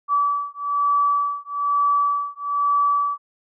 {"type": "beating tone pair", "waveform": "sine", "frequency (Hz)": [1150, 1151.1], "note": ["D6", "D6"], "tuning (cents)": [-37, -35], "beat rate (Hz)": 1.1, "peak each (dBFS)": [-21, -21], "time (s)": [0.08, 3.18], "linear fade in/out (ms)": 50, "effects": []}